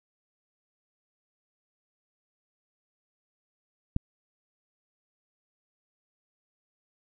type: click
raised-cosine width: 5 ms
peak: -13 dBFS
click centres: 3.964 s
effects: none